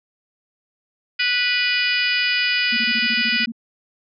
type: harmonic tone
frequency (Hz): 492.3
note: B4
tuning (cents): -6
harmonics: 3 / 4 / 5 / 6 / 7 / 8 / 9 / 10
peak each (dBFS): -25 / -24 / -22 / -24 / -34 / -35 / -31 / -26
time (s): 1.19-3.46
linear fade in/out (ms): 10
type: tone bursts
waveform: sine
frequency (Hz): 229.6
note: A#3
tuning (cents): -26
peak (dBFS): -25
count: 11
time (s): 2.72-3.521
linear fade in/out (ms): 10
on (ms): 51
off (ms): 24
effects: none